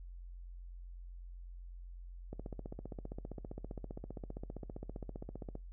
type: click train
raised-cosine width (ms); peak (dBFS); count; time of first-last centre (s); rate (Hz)
2; -30; 50; 2.33-5.554; 15.2
effects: noise-tail reverb RT60 0.2 s tail -22 dB re dry + added 44 Hz sine -46 dBFS peak until 5.72 s